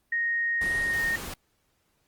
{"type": "tone with pitch glide", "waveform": "sine", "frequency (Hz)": [1864.7, 1847.5], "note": ["A#6", "A#6"], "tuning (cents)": [0, -16], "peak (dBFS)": -24, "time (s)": [0.12, 1.16], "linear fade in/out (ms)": 5, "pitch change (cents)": -16, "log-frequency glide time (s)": [0.81, 1.03]}
{"type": "noise", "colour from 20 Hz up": "pink", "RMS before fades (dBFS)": -37, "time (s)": [0.61, 1.34], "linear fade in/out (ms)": 5}
{"effects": ["pink hiss -71 dBFS RMS until 2.07 s", "Opus 32 kbps"]}